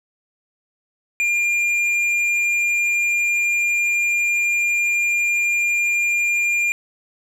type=tone with tanh clipping; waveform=triangle; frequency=2402 Hz; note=D7; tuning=38 cents sharp; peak=-18 dBFS; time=1.2-6.72 s; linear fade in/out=0 ms; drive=11 dB; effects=none